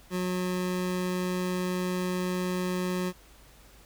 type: tone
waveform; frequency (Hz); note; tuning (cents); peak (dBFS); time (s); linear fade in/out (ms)
25% pulse; 181.8; F#3; -30; -24; 0.1-3.13; 50
effects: added 50 Hz sine -57 dBFS peak until 3.85 s + pink hiss -56 dBFS RMS until 3.85 s